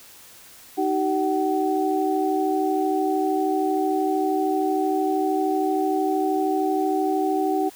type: tone cluster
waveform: sine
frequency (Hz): 311.5 / 384.5 / 756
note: D#4 / G4 / F#5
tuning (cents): +2 / -33 / +37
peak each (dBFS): -24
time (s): 0.77-7.7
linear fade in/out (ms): 20
effects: white hiss -47 dBFS RMS until 7.75 s